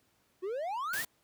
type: exponential sweep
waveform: triangle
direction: up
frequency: 353.3 to 1960 Hz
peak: -31 dBFS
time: 0.42-1.03 s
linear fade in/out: 20 ms
type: noise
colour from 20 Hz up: white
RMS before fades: -38 dBFS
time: 0.93-1.05 s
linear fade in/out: 5 ms
effects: pink hiss -71 dBFS RMS until 1.23 s + high-pass 80 Hz 12 dB/octave